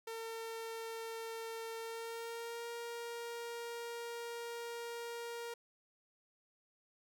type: tone with pitch glide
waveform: sawtooth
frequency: 453.3 to 469.6 Hz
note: A#4 to A#4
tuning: -48 to +13 cents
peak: -38 dBFS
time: 0.07-5.54 s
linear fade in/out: 5 ms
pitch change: +61 cents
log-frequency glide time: 1.78-2.69 s
effects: none